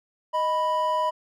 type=tone pair together; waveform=triangle; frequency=622.3 / 987.8 Hz; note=D#5 / B5; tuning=0 / 0 cents; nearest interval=minor sixth; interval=800 cents; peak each=-25 / -21 dBFS; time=0.33-1.11 s; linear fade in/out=20 ms; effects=none